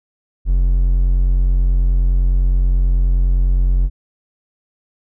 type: tone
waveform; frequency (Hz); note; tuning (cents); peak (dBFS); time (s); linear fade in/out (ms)
triangle; 44.78; F1; +44; -9; 0.45-3.9; 50
effects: none